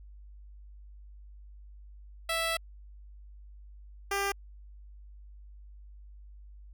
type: tone pair in turn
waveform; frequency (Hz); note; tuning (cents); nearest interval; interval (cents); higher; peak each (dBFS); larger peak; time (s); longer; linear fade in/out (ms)
10% pulse; 659.3 / 397.8; E5 / G4; 0 / +25; major sixth; 875; first; -20; neither; 2.29-2.57 / 4.11-4.32; first; 5
effects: added 50 Hz sine -47 dBFS peak until 6.73 s